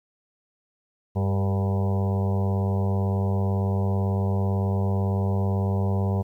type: harmonic tone with a mistuned harmonic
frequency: 98 Hz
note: G2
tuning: in tune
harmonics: 1 / 2 / 4 / 5 / 6 / 7 / 8 / 9 / 10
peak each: -22 / -28 / -34 / -36 / -38 / -39 / -40 / -41 / -42 dBFS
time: 1.15-6.23 s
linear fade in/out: 20 ms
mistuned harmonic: 5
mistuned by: -33 cents
effects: 10-bit